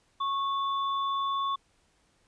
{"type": "tone pair together", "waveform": "sine", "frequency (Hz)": [1100, 3492], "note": ["C#6", "A7"], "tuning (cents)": [-14, -14], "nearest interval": "octave + minor sixth", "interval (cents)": 2000, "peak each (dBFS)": [-27, -38], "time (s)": [0.2, 1.56], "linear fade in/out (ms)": 10, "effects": ["pink hiss -68 dBFS RMS until 2.27 s", "resampled to 22050 Hz"]}